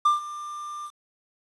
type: tone with ADSR envelope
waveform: triangle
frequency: 1190 Hz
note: D6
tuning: 22 cents sharp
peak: -13 dBFS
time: 0.05-0.91 s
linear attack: 8 ms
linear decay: 140 ms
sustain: -18 dB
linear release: 55 ms
effects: resampled to 24000 Hz + 8-bit